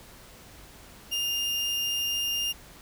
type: tone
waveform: 35% pulse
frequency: 2813 Hz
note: F7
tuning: 12 cents sharp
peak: -25 dBFS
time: 1.11-2.53 s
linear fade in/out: 20 ms
effects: added 50 Hz sine -58 dBFS peak until 2.81 s + pink hiss -50 dBFS RMS until 2.81 s